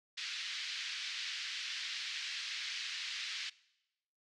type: band-pass noise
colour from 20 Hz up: white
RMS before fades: -41 dBFS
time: 0.17-3.5 s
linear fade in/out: 10 ms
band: 1800 to 4800 Hz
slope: 24 dB/octave
effects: noise-tail reverb RT60 0.9 s tail -21 dB re dry + low-pass 8000 Hz 12 dB/octave